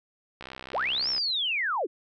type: click train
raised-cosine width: 0.3 ms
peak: -23 dBFS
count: 51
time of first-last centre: 0.41-1.18 s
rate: 64.9 Hz
type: linear two-way sweep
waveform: sine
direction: up then down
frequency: 277.2 to 5550 to 277.2 Hz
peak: -25 dBFS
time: 0.73-1.87 s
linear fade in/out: 20 ms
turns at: 1.09 s
effects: none

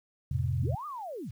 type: chord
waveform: sine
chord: F major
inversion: none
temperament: equal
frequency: 87.31 / 110 / 130.81 Hz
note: F2 / A2 / C3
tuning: 0 / 0 / 0 cents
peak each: -31 / -33 / -30 dBFS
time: 0.31-0.75 s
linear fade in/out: 5 ms
type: linear two-way sweep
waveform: sine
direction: up then down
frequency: 82.4 to 1244.5 to 82.4 Hz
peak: -36 dBFS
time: 0.6-1.31 s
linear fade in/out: 5 ms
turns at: 0.86 s
effects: 10-bit

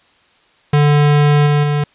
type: tone with level steps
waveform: square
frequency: 146.83 Hz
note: D3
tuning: in tune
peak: -9 / -11 / -14 dBFS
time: 0.73-1.84 s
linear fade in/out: 5 ms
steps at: 1.46 / 1.63 s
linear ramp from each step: 10 ms
effects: white hiss -53 dBFS RMS until 1.94 s + resampled to 8000 Hz

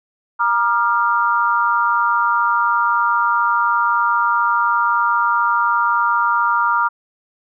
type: tone cluster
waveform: sine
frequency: 948 / 1196 / 1391 Hz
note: A#5 / D6 / F6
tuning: +29 / +31 / -7 cents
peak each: -18 dBFS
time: 0.39-6.89 s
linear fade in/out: 20 ms
effects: none

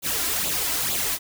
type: noise with flanger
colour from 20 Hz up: white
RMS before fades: -25 dBFS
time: 0.02-1.19 s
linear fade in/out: 50 ms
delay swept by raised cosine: 0.26 to 3.06 ms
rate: 2.2 Hz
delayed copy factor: +0.65
effects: none

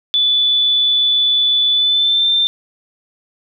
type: tone with pitch glide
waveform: sine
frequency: 3474 to 3576 Hz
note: A7 to A7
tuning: -23 to +27 cents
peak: -11 dBFS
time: 0.14-2.47 s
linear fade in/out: 0 ms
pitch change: +50 cents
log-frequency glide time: 1.72-2.3 s
effects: none

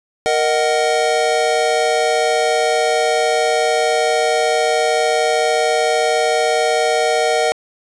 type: chord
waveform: square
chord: D# minor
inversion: second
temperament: just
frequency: 466.7 / 622.3 / 746.7 Hz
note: A#4 / D#5 / F#5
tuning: +2 / 0 / +16 cents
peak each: -19 dBFS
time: 0.26-7.52 s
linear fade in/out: 0 ms
effects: resampled to 22050 Hz + 7-bit

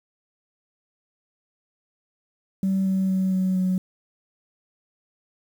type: tone with pitch steps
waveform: sine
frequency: 191.9 / 190.24 / 188.6 / 186.98 / 185.36 Hz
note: G3 / F#3 / F#3 / F#3 / F#3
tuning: -37 / +48 / +33 / +18 / +3 cents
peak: -18 dBFS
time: 2.63-3.78 s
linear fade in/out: 2 ms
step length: 230 ms
effects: tanh soft clip ceiling -16 dBFS + 8-bit

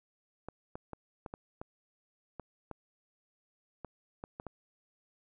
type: clicks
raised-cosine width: 1 ms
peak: -27 dBFS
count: 12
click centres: 0.486 / 0.755 / 0.933 / 1.262 / 1.339 / 1.615 / 2.397 / 2.713 / 3.847 / 4.239 / 4.399 / 4.467 s
effects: none

